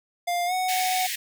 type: tone with pitch glide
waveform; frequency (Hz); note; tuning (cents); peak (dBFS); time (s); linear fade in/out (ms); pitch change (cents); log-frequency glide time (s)
square; 701 to 741; F5 to F#5; +6 to +2; -24; 0.27-1.07; 10; +96; 0.46-0.53
type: high-pass noise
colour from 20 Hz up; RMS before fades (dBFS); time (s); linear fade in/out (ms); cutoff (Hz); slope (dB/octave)
pink; -30; 0.68-1.16; 10; 1700; 96
effects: none